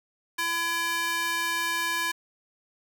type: tone with high-pass filter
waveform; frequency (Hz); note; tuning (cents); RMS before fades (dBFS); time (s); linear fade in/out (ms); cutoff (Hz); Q
square; 336.8; E4; +37; -28; 0.38-2.12; 10; 1400; 1.5
effects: 8-bit